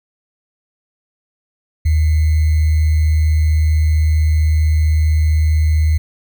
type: tone with sample-and-hold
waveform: sine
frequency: 77.78 Hz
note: D#2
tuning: in tune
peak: -10 dBFS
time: 1.85-5.98 s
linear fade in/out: 10 ms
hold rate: 2100 Hz
effects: none

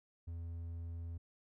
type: tone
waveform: triangle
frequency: 84.1 Hz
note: E2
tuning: 35 cents sharp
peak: -39 dBFS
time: 0.27-1.18 s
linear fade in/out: 10 ms
effects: none

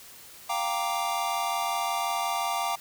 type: chord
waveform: square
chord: G minor seventh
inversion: third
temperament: equal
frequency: 698.5 / 784 / 932.3 / 1174.7 Hz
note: F5 / G5 / Bb5 / D6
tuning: 0 / 0 / 0 / 0 cents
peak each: -33 dBFS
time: 0.49-2.76 s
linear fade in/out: 10 ms
effects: white hiss -48 dBFS RMS until 2.8 s

